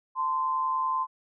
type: tone pair together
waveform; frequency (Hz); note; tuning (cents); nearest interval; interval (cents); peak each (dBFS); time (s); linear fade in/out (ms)
sine; 887 / 1037.2; A5 / C6; +14 / -15; minor third; 271; -34 / -25; 0.15-1.07; 50
effects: none